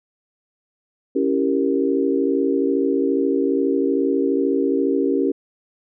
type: chord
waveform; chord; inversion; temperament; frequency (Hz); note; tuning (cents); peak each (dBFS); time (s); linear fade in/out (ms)
sine; C# diminished seventh; none; equal; 277.2 / 329.6 / 392 / 466.2; C#4 / E4 / G4 / Bb4; 0 / 0 / 0 / 0; -20 / -25 / -21 / -24; 1.15-5.32; 10
effects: none